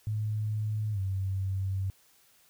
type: tone with pitch glide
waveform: sine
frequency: 107.1 to 95.97 Hz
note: A2 to G2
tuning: -46 to -36 cents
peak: -28 dBFS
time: 0.07-1.9 s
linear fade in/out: 0 ms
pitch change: -190 cents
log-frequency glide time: 0.92-0.99 s
effects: white hiss -63 dBFS RMS until 2.49 s

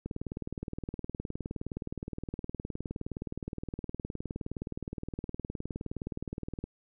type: click train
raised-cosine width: 3 ms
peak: -23 dBFS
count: 128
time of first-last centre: 0.06-6.64 s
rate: 19.3 Hz
effects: none

